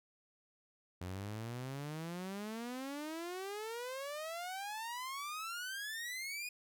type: exponential sweep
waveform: sawtooth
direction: up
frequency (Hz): 87.7 to 2489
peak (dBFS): -37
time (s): 1.01-6.49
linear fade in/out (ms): 5
effects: none